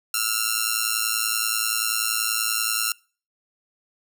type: ring-modulated tone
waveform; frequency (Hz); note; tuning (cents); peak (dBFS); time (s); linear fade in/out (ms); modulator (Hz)
5% pulse; 1367; F6; -37; -7; 0.14-2.92; 0; 55.2
effects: noise-tail reverb RT60 0.4 s tail -25 dB re dry